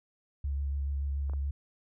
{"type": "tone with vibrato", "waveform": "sine", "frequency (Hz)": 70, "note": "C#2", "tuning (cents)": 18, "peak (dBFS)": -29, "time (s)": [0.44, 1.51], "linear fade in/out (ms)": 5, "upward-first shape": "sine", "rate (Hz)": 7, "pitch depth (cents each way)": 21}
{"type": "clicks", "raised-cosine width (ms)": 1, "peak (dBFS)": -34, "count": 2, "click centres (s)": [1.297, 1.335]}
{"effects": []}